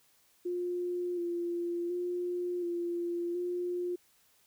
sine tone with vibrato, 350 Hz, F4, 4 cents sharp, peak -31 dBFS, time 0.45-3.96 s, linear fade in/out 10 ms, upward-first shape square, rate 0.69 Hz, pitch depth 23 cents each way, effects white hiss -67 dBFS RMS until 4.46 s

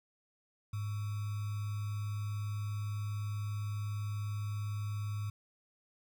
sine tone with sample-and-hold, 103.83 Hz, G#2, in tune, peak -34 dBFS, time 0.73-5.3 s, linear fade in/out 5 ms, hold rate 1225 Hz, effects none

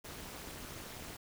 pink noise with amplitude modulation, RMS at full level -43 dBFS, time 0.04-1.17 s, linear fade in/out 10 ms, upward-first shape sine, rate 222 Hz, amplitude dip 90%, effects none

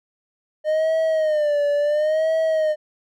triangle tone with vibrato, 610 Hz, D#5, 34 cents flat, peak -15 dBFS, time 0.64-2.76 s, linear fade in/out 50 ms, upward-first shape sine, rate 0.72 Hz, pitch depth 93 cents each way, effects none

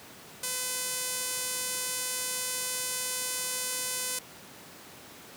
sawtooth tone with band-pass filter, 505 Hz, B4, 39 cents sharp, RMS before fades -33 dBFS, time 0.43-4.19 s, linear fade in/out 5 ms, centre 9400 Hz, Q 1.2, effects pink hiss -48 dBFS RMS until 5.36 s + high-pass 150 Hz 12 dB/octave

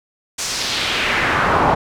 brown noise with band-pass filter sweep, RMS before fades -18 dBFS, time 0.38-1.75 s, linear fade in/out 10 ms, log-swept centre 7100 to 830 Hz, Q 1.7, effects none

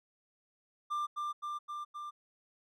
triangle tone with echo, 1189 Hz, D6, 21 cents sharp, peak -30 dBFS, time 0.9-1.07 s, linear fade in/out 20 ms, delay 260 ms, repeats 4, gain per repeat -2 dB, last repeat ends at 2.11 s, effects none

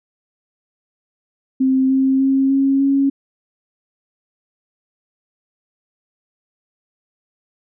sine tone with pitch steps, 263 / 266.1 / 269.1 / 272.3 / 275.4 Hz, C4 / C4 / C4 / C#4 / C#4, +9 / +29 / +49 / -31 / -11 cents, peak -12 dBFS, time 1.6-3.1 s, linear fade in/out 10 ms, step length 300 ms, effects none

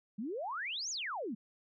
sine exponential two-way sweep, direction up then down, 193.2 to 7040 to 193.2 Hz, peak -36 dBFS, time 0.18-1.35 s, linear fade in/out 10 ms, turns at 0.9 s, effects none

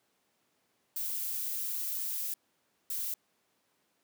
violet noise bursts at uneven times, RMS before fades -35 dBFS, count 2, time 0.96-2.34 / 2.9-3.14 s, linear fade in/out 2 ms, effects pink hiss -74 dBFS RMS until 4.03 s + high-pass 200 Hz 12 dB/octave

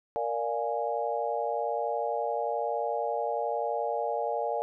sine chord, Bb dominant seventh, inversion none, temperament equal, 466.2 / 587.3 / 698.5 / 830.6 Hz, Bb4 / D5 / F5 / Ab5, 0 / 0 / 0 / 0 cents, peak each -33 dBFS, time 0.16-4.62 s, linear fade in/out 0 ms, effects none

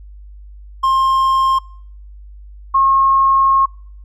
triangle / sine tone pair in turn, 1062 / 1081.2 Hz, C6 / C#6, +25 / -44 cents, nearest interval unison, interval 31 cents, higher second, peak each -9 dBFS, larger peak neither, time 0.83-1.59 / 2.74-3.66 s, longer second, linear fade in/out 10 ms, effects noise-tail reverb RT60 0.6 s tail -26 dB re dry + added 50 Hz sine -34 dBFS peak until 4.04 s

